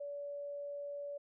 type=tone; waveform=sine; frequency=573 Hz; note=D5; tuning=43 cents flat; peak=-40 dBFS; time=0-1.18 s; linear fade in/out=10 ms; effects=none